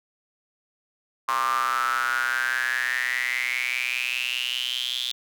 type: tone with high-pass filter sweep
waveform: square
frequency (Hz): 62.5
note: B1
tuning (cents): +21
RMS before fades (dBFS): -26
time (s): 1.28-5.12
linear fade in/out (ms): 5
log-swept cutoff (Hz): 1100 to 3500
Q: 9.8
effects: none